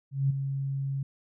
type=tone with ADSR envelope; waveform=sine; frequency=137 Hz; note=C#3; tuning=20 cents flat; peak=-20 dBFS; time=0.11-1.03 s; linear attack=190 ms; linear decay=10 ms; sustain=-8 dB; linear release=4 ms; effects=none